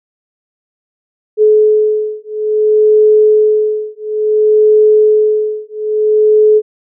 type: beating tone pair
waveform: sine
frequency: 427.5 / 428.08 Hz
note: A4 / A4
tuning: -50 / -48 cents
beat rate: 0.58 Hz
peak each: -10 dBFS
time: 1.37-6.62 s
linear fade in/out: 50 ms
effects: none